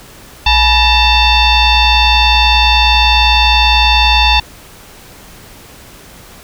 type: tone with frequency modulation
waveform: sine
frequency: 1760 Hz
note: A6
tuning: in tune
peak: -6 dBFS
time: 0.46-4.4 s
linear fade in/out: 5 ms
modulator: 910 Hz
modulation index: 2.7
effects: pink hiss -37 dBFS RMS until 6.43 s